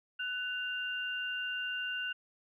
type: tone pair together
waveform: sine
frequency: 1492.5 / 2794 Hz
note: F#6 / F7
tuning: +15 / 0 cents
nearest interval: major seventh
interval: 1085 cents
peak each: -36 / -37 dBFS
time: 0.19-2.13 s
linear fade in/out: 10 ms
effects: none